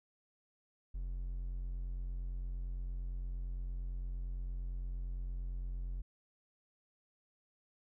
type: tone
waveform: triangle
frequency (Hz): 44.38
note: F1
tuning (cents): +29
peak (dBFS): -35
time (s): 0.94-6.02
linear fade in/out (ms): 10
effects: none